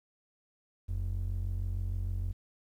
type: ring-modulated tone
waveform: triangle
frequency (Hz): 66.9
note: C2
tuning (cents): +39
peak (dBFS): -25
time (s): 0.88-2.33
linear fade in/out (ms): 20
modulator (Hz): 23.3
effects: tanh soft clip ceiling -23 dBFS + 11-bit